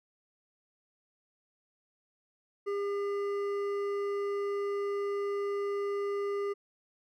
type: tone with hard clipping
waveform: sine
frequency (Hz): 403.1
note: G4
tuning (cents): +48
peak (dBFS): -32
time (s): 2.66-6.54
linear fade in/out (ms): 20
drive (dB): 9
effects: none